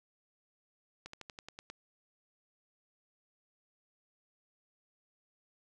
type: slowing click train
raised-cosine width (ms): 0.2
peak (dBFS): -28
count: 8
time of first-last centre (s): 1.06-1.7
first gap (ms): 74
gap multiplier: 1.07
effects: none